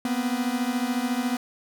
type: beating tone pair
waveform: 45% pulse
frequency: 240 / 254 Hz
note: B3 / B3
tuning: -49 / +49 cents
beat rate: 14 Hz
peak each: -27 dBFS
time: 0.05-1.37 s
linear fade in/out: 2 ms
effects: none